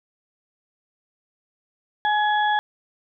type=harmonic tone; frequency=842 Hz; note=G#5; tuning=24 cents sharp; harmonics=1 / 2 / 4; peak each=-19 / -24 / -31 dBFS; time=2.05-2.59 s; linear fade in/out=0 ms; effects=none